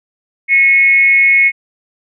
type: tone with frequency modulation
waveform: sine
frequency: 2186 Hz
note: C#7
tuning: 25 cents flat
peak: -6 dBFS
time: 0.48-1.52 s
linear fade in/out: 50 ms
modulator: 285 Hz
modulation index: 0.36
effects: none